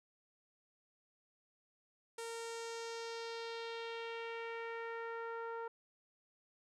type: tone with low-pass filter sweep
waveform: sawtooth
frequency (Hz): 460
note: A#4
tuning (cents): -23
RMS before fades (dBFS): -44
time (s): 2.18-5.68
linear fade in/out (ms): 5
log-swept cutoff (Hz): 9200 to 1200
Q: 2
effects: none